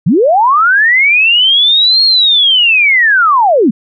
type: linear two-way sweep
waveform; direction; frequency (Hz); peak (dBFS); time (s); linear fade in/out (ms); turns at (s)
sine; up then down; 130.81 to 4318 to 187; -5; 0.06-3.71; 10; 2.04
effects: none